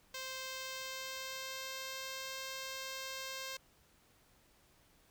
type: tone with pitch glide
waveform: 5% pulse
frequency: 523.3 to 529.1 Hz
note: C5 to C5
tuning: 0 to +19 cents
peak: -30 dBFS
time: 0.14-3.57 s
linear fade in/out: 5 ms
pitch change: +19 cents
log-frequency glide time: 0.38-2.37 s
effects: pink hiss -68 dBFS RMS until 5.1 s